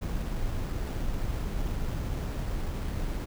brown noise with sample-and-hold, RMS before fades -31 dBFS, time 0.01-3.26 s, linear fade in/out 20 ms, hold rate 6300 Hz, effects none

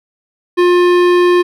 sine tone with hard clipping, 354.7 Hz, F4, 27 cents sharp, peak -9 dBFS, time 0.57-1.43 s, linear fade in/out 20 ms, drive 16 dB, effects none

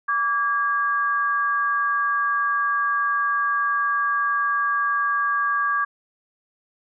sine tone pair together, 1155 / 1633.4 Hz, D6 / G#6, -29 / -29 cents, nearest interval tritone, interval 600 cents, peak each -21 / -23 dBFS, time 0.08-5.85 s, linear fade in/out 10 ms, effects none

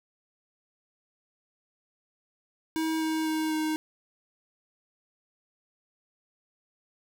square tone with pitch steps, 319.6 / 317 / 314.5 / 311.9 Hz, D#4 / D#4 / D#4 / D#4, +47 / +32 / +19 / +4 cents, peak -27 dBFS, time 2.76-3.76 s, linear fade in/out 0 ms, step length 250 ms, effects none

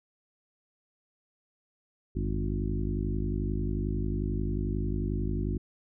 harmonic tone with a mistuned harmonic, 51.2 Hz, G#1, 24 cents flat, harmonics 1 / 2 / 3 / 4 / 5 / 6 / 7, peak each -31 / -34 / -36 / -37 / -38 / -39 / -39 dBFS, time 2.15-5.58 s, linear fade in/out 10 ms, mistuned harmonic 2, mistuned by -100 cents, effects none

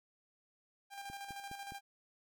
sawtooth tone with tremolo, 797 Hz, G5, 28 cents sharp, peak -39 dBFS, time 0.9-1.81 s, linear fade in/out 50 ms, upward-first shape square, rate 13 Hz, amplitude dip 45%
click train, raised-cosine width 3 ms, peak -38 dBFS, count 4, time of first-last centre 1.1-1.721 s, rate 4.83 Hz
effects none

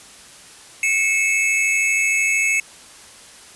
square tone cluster, 2181 / 2274 / 2609 Hz, C#7 / C#7 / E7, -29 / +44 / -18 cents, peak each -20 / -28 / -20 dBFS, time 0.83-2.6 s, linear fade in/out 2 ms, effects white hiss -43 dBFS RMS until 3.55 s + resampled to 24000 Hz

